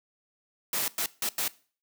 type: noise bursts at uneven times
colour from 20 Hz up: white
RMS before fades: -29 dBFS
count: 4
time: 0.73-0.88 / 0.98-1.06 / 1.22-1.29 / 1.38-1.48 s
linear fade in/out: 2 ms
effects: noise-tail reverb RT60 0.4 s tail -20 dB re dry + high-pass 150 Hz 12 dB/octave